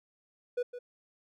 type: tone with echo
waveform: triangle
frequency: 490.2 Hz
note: B4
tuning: 13 cents flat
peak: -26 dBFS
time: 0.57-0.63 s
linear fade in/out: 10 ms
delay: 160 ms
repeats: 1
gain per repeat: -11 dB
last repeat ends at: 0.79 s
effects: none